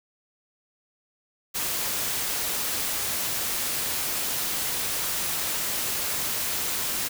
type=noise; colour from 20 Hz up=white; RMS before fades=-28 dBFS; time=1.54-7.09 s; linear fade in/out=20 ms; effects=none